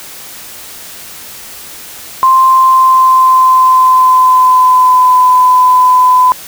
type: tone with pitch glide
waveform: sine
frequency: 1046.5 to 1007.9 Hz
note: C6 to B5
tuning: 0 to +35 cents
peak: -3 dBFS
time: 2.23-6.32 s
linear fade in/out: 0 ms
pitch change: -65 cents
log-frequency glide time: 2.46-5.16 s
effects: white hiss -29 dBFS RMS until 6.47 s